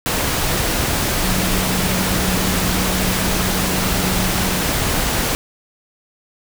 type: tone in noise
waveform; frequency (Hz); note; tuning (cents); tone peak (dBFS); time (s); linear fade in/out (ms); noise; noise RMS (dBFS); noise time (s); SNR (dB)
sine; 185; F#3; 0; -22; 1.24-4.61; 0; pink; -19; 0.06-5.35; -6
effects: none